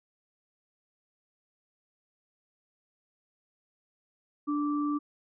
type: tone pair together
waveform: sine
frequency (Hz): 293.7 / 1167.7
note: D4 / D6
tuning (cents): 0 / -10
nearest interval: 2 octaves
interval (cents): 2390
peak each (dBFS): -27 / -35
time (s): 4.47-4.99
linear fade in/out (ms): 20
effects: none